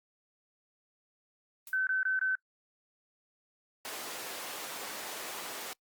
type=noise with exponential decay; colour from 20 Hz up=blue; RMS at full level=-42 dBFS; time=1.67-1.8 s; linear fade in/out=2 ms; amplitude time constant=28 ms
type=tone bursts; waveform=sine; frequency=1528 Hz; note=G6; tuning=45 cents flat; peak=-27 dBFS; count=4; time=1.73-2.353 s; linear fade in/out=2 ms; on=140 ms; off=21 ms
type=high-pass noise; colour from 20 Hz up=pink; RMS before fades=-41 dBFS; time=3.85-5.73 s; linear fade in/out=0 ms; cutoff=450 Hz; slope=12 dB/octave
effects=noise-tail reverb RT60 0.1 s tail -24 dB re dry + Opus 32 kbps